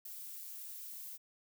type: noise with ADSR envelope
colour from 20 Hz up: violet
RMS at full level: -44 dBFS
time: 0.05-1.18 s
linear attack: 8 ms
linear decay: 5 ms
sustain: -3 dB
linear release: 27 ms
effects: none